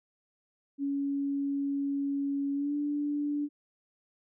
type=tone with pitch glide; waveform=sine; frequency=280 to 291.6 Hz; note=C#4 to D4; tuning=+18 to -12 cents; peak=-28 dBFS; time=0.78-3.49 s; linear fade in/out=50 ms; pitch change=+70 cents; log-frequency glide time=2.54-2.75 s; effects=none